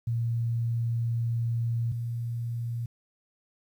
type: tone pair in turn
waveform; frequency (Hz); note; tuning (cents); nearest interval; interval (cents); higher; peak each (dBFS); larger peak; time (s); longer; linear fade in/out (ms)
sine; 116.54 / 117.69; A#2 / A#2; 0 / +17; unison; 17; second; -25 / -29; first; 0.07-1.92 / 1.92-2.86; first; 5
effects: 10-bit